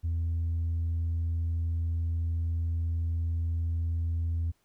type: tone with tanh clipping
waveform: triangle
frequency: 83.1 Hz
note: E2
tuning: 15 cents sharp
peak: -27 dBFS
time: 0.03-4.52 s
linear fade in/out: 20 ms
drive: 6 dB
effects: pink hiss -72 dBFS RMS until 4.64 s